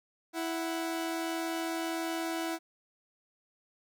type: tone pair together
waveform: sawtooth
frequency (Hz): 329.6 / 740.7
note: E4 / F#5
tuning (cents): 0 / +2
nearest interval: octave + major second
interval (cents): 1402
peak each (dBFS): -29 / -35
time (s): 0.33-2.59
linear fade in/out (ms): 50
effects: none